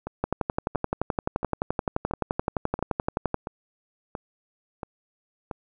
two click trains, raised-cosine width 1 ms, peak -18 / -10 dBFS, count 9 / 37, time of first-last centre 0.07-5.512 / 0.24-3.343 s, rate 1.47 / 11.6 Hz, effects none

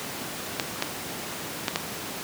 clicks, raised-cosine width 0.2 ms, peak -6 dBFS, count 4, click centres 0.598 / 0.824 / 1.682 / 1.759 s, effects pink hiss -34 dBFS RMS until 2.23 s + high-pass 150 Hz 12 dB/octave

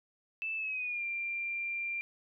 sine tone with pitch glide, 2637 to 2377 Hz, E7 to D7, 0 to +20 cents, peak -33 dBFS, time 0.42-2.01 s, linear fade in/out 0 ms, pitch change -180 cents, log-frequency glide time 0.56-1.04 s, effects none

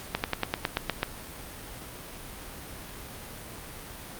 slowing click train, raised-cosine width 0.3 ms, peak -9 dBFS, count 9, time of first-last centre 0.15-1.031 s, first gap 89 ms, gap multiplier 1.06, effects pink hiss -42 dBFS RMS until 4.19 s + Opus 48 kbps

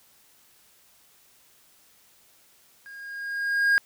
triangle tone with level ramp, 1626 Hz, G#6, 37 cents flat, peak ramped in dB -40 to -14 dBFS, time 2.86-3.78 s, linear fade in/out 0 ms, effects white hiss -59 dBFS RMS until 3.85 s

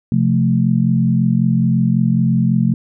sine chord, F major, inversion second, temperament equal, 130.81 / 174.61 / 220 Hz, C3 / F3 / A3, 0 / 0 / 0 cents, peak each -16 dBFS, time 0.12-2.74 s, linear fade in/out 2 ms, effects none

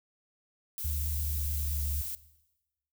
violet noise, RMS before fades -37 dBFS, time 0.78-2.15 s, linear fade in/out 0 ms
sine tone with pitch glide, 74.2 to 72.38 Hz, D2 to D2, +18 to -25 cents, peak -30 dBFS, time 0.84-2.02 s, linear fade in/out 10 ms, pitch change -43 cents, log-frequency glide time 1.19-1.67 s
effects noise-tail reverb RT60 1.0 s tail -18 dB re dry

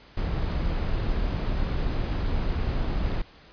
brown noise, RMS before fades -26 dBFS, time 0.17-3.22 s, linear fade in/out 5 ms, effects pink hiss -52 dBFS RMS until 3.52 s + resampled to 11025 Hz

